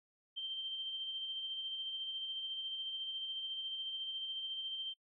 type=tone with tremolo; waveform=sine; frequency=3136 Hz; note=G7; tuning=in tune; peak=-37 dBFS; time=0.36-4.94 s; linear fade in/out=20 ms; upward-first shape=sine; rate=14 Hz; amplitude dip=35%; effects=noise-tail reverb RT60 0.1 s tail -23 dB re dry